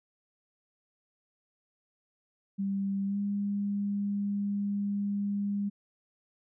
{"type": "tone with pitch glide", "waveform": "sine", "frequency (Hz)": [196.7, 202.1], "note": ["G3", "G#3"], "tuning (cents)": [6, -47], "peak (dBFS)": -28, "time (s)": [2.58, 5.7], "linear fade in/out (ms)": 20, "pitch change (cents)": 47, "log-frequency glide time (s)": [3.06, 3.18], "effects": []}